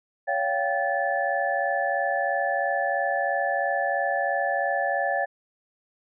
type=tone cluster; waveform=sine; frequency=563 / 697 / 780 / 1738 Hz; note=C#5 / F5 / G5 / A6; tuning=+27 / -4 / -9 / -22 cents; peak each=-28 dBFS; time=0.27-5.26 s; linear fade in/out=20 ms; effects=none